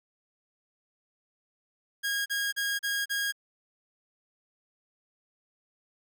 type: tone bursts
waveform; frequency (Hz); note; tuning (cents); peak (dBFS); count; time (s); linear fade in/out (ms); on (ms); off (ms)
sawtooth; 1634; G#6; -29; -24; 5; 2.03-3.324; 20; 230; 36
effects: none